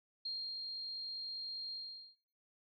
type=tone with ADSR envelope; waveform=sine; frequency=4215 Hz; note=C8; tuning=12 cents sharp; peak=-37 dBFS; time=0.25-2.16 s; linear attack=7 ms; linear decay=290 ms; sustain=-3 dB; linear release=430 ms; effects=noise-tail reverb RT60 0.6 s tail -20 dB re dry